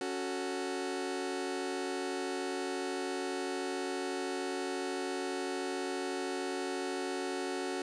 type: chord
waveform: sawtooth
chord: F# minor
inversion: second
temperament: just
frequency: 277.5 / 370 / 444 Hz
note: C#4 / F#4 / A4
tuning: +2 / 0 / +16 cents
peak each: -35 / -32 / -38 dBFS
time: 0.01-7.82 s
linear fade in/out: 2 ms
effects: resampled to 22050 Hz + 10-bit